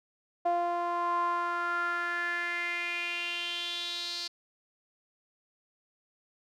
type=tone with band-pass filter sweep; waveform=sawtooth; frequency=347.1 Hz; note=F4; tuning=11 cents flat; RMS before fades=-32 dBFS; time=0.45-4.28 s; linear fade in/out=10 ms; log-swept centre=730 to 4500 Hz; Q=5.4; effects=none